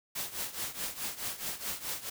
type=noise with tremolo; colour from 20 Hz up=white; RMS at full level=-34 dBFS; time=0.15-2.1 s; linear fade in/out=10 ms; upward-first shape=triangle; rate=4.7 Hz; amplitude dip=85%; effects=none